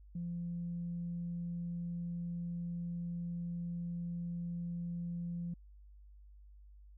sine tone, 172.3 Hz, F3, 23 cents flat, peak -36 dBFS, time 0.15-5.54 s, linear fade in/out 5 ms, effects tanh soft clip ceiling -32 dBFS + added 50 Hz sine -54 dBFS peak until 6.97 s

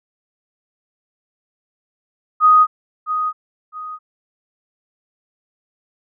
sine tone with echo, 1247 Hz, D#6, 3 cents sharp, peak -7 dBFS, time 2.4-2.67 s, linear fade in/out 50 ms, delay 660 ms, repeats 2, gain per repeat -10 dB, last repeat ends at 3.99 s, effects none

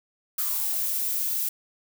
violet noise with high-pass filter sweep, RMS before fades -27 dBFS, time 0.38-1.49 s, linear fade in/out 5 ms, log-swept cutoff 1300 to 210 Hz, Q 9.9, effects none

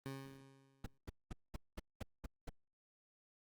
20% pulse tone with exponential decay, 135.6 Hz, C#3, 38 cents flat, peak -37 dBFS, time 0.06-0.98 s, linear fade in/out 0 ms, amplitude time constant 200 ms
brown noise bursts, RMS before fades -43 dBFS, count 8, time 0.84-2.494 s, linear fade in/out 5 ms, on 23 ms, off 210 ms
effects Opus 24 kbps

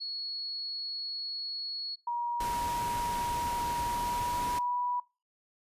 sine tone, 4355 Hz, C#8, 31 cents flat, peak -34 dBFS, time 0-1.96 s, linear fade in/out 20 ms
sine tone with pitch glide, 953 to 979.8 Hz, A#5 to B5, +38 to -14 cents, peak -29 dBFS, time 2.07-5 s, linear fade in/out 5 ms, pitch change +48 cents, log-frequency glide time 3.82-4.77 s
pink noise, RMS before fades -39 dBFS, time 2.4-4.59 s, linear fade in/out 5 ms
effects noise-tail reverb RT60 0.3 s tail -22 dB re dry + resampled to 32000 Hz

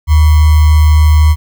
sine tone with sample-and-hold, 76.9 Hz, D#2, 20 cents flat, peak -3 dBFS, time 0.07-1.36 s, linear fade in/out 50 ms, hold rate 1050 Hz, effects none

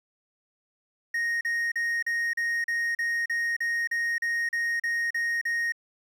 triangle tone bursts, 1864.7 Hz, A#6, in tune, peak -23 dBFS, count 15, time 1.14-5.722 s, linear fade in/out 5 ms, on 270 ms, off 38 ms, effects 10-bit

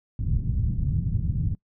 white low-pass noise, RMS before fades -25 dBFS, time 0.19-1.55 s, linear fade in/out 5 ms, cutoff 140 Hz, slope 24 dB/octave, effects noise-tail reverb RT60 0.1 s tail -23 dB re dry

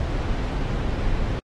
brown noise, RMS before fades -24 dBFS, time 0-1.39 s, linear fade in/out 0 ms, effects low-pass 5000 Hz 12 dB/octave + AAC 32 kbps

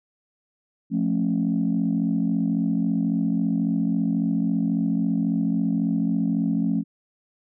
sine chord, F augmented, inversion none, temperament just, 174.61 / 218.3 / 272.8 Hz, F3 / A3 / C#4, 0 / -13 / -28 cents, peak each -24 / -23 / -24 dBFS, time 0.9-6.84 s, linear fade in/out 50 ms, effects tanh soft clip ceiling -13 dBFS

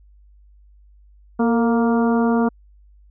harmonic tone with a mistuned harmonic, 233.9 Hz, A#3, 6 cents sharp, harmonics 1 / 2 / 3 / 4 / 5 / 6, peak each -16 / -22 / -26 / -28 / -30 / -32 dBFS, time 1.39-2.49 s, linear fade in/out 10 ms, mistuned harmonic 2, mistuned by -45 cents, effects added 50 Hz sine -47 dBFS peak until 3.1 s

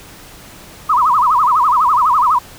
sine tone with vibrato, 1108.7 Hz, C#6, in tune, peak -9 dBFS, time 0.89-2.39 s, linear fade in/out 10 ms, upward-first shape sine, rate 12 Hz, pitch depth 260 cents each way, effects pink hiss -38 dBFS RMS until 2.58 s

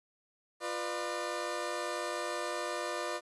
20% pulse chord, B diminished, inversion second, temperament equal with one note detuned, 349.2 / 493.9 / 599.7 Hz, F4 / B4 / D5, 0 / 0 / +36 cents, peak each -35 / -35 / -32 dBFS, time 0.6-3.21 s, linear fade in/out 50 ms, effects resampled to 24000 Hz + 11-bit

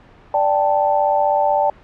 sine chord, D suspended fourth, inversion none, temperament equal, 587.3 / 784 / 880 Hz, D5 / G5 / A5, 0 / 0 / 0 cents, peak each -18 dBFS, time 0.34-1.7 s, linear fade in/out 2 ms, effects pink hiss -46 dBFS RMS until 1.83 s + low-pass 2000 Hz 12 dB/octave

